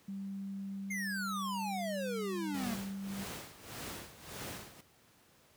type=tone; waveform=sine; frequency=196 Hz; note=G3; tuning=in tune; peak=-38 dBFS; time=0.08-3.24 s; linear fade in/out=5 ms
type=exponential sweep; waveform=square; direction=down; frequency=2158 to 219.9 Hz; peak=-37 dBFS; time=0.9-2.75 s; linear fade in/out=10 ms
type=noise with tremolo; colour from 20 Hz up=pink; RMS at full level=-42 dBFS; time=2.54-4.81 s; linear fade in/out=5 ms; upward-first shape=sine; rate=1.7 Hz; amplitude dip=80%
effects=pink hiss -65 dBFS RMS until 5.56 s + high-pass 80 Hz 12 dB/octave